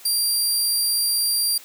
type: tone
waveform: 20% pulse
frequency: 4739 Hz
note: D8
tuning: 15 cents sharp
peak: -13 dBFS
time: 0.05-1.58 s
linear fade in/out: 5 ms
effects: white hiss -45 dBFS RMS until 1.64 s + high-pass 300 Hz 12 dB/octave